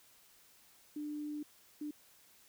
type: tone bursts at uneven times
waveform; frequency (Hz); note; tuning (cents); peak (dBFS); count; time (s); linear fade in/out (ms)
sine; 297.7; D4; +24; -38; 2; 0.96-1.43 / 1.81-1.91; 5
effects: white hiss -64 dBFS RMS until 2.48 s